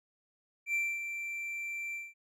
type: tone with ADSR envelope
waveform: triangle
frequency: 2349 Hz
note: D7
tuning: in tune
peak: -26 dBFS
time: 0.66-2.14 s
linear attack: 80 ms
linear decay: 250 ms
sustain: -8 dB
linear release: 200 ms
effects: none